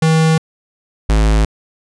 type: tone pair in turn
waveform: square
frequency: 160 / 53.39 Hz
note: D#3 / G#1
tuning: +49 / +49 cents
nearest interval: octave + perfect fifth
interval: 1900 cents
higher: first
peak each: -10 dBFS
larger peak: neither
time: 0.02-0.38 / 1.09-1.45 s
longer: neither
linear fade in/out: 5 ms
effects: resampled to 22050 Hz